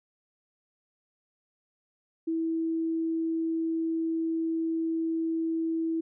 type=tone; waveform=sine; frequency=326.3 Hz; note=E4; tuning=18 cents flat; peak=-26 dBFS; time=2.27-6.01 s; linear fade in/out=10 ms; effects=none